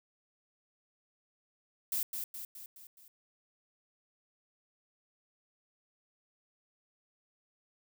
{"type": "noise with echo", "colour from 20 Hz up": "violet", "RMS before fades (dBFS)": -33, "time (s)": [1.92, 2.03], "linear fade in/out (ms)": 2, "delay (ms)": 210, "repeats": 5, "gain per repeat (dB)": -5, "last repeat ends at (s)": 3.08, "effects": []}